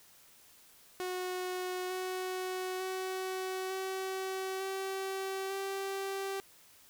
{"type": "tone with pitch steps", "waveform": "sawtooth", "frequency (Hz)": [365.8, 370.5, 375.2, 380, 384.9, 389.8], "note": ["F#4", "F#4", "F#4", "F#4", "G4", "G4"], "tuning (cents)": [-20, 2, 24, 46, -32, -10], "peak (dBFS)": -31, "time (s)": [1, 6.4], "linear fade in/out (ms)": 0, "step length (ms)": 900, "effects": ["white hiss -60 dBFS RMS until 6.89 s"]}